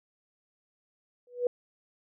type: tone with exponential growth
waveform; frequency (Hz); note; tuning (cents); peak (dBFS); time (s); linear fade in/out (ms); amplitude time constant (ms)
sine; 489.6; B4; -15; -20; 1.27-1.47; 2; 43
effects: none